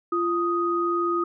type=tone pair together; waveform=sine; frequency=344.7 / 1247 Hz; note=F4 / D#6; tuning=-23 / +3 cents; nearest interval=octave + minor seventh; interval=2226 cents; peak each=-24 dBFS; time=0.12-1.24 s; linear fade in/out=5 ms; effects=none